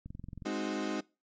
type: click train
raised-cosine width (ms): 5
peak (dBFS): -31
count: 9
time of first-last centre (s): 0.06-0.422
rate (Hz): 22.1
type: chord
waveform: 35% pulse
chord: Ab dominant seventh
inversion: none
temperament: equal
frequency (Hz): 207.7 / 261.6 / 311.1 / 370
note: Ab3 / C4 / Eb4 / Gb4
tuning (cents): 0 / 0 / 0 / 0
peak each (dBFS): -37 / -38 / -35 / -38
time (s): 0.45-1.01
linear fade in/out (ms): 10
effects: noise-tail reverb RT60 0.3 s tail -24 dB re dry + resampled to 16000 Hz